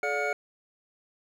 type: tone cluster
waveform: triangle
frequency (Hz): 427.8 / 581 / 717 / 1428 / 2232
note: A4 / D5 / F5 / F6 / C#7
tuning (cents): -49 / -19 / +45 / +38 / +11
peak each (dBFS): -31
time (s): 0.03-0.33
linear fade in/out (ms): 2
effects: none